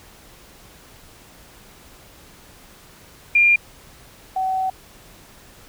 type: tone pair in turn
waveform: sine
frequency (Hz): 2400 / 756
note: D7 / F#5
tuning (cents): +37 / +37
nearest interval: octave + minor sixth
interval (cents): 2000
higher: first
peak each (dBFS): -11 / -19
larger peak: first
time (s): 3.35-3.56 / 4.36-4.7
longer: second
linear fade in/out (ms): 5
effects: pink hiss -47 dBFS RMS until 5.68 s